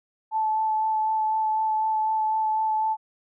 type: tone with vibrato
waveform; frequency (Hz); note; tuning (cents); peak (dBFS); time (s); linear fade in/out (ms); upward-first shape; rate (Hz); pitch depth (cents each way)
sine; 872; A5; -16; -21; 0.31-2.97; 50; sine; 4; 12
effects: none